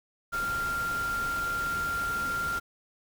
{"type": "tone in noise", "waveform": "sine", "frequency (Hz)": 1388, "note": "F6", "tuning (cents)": -11, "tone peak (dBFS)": -28, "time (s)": [0.32, 2.6], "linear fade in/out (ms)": 20, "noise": "pink", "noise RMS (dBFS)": -39, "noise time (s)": [0.32, 2.6], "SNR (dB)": 8, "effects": []}